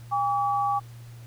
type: tone pair together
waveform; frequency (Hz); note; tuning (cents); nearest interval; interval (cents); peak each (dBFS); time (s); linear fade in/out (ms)
sine; 808 / 1143.4; G#5 / D6; -48 / -47; tritone; 601; -24 / -26; 0.11-0.8; 20
effects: added 118 Hz sine -41 dBFS peak until 1.26 s + pink hiss -55 dBFS RMS until 1.26 s